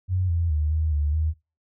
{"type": "tone with pitch steps", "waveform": "sine", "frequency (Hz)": [92.1, 84.5, 75.9, 78.6, 73.7, 78.5], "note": ["F#2", "E2", "D#2", "D#2", "D2", "D#2"], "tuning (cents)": [-7, 43, -42, 18, 7, 16], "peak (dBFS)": -20, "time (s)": [0.08, 1.34], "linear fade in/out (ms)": 50, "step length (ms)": 210, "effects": ["noise-tail reverb RT60 0.3 s tail -25 dB re dry"]}